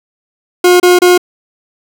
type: tone bursts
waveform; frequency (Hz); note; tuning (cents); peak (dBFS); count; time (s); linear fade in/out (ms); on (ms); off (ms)
40% pulse; 358.2; F4; +44; -3; 3; 0.64-1.178; 5; 160; 29
effects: none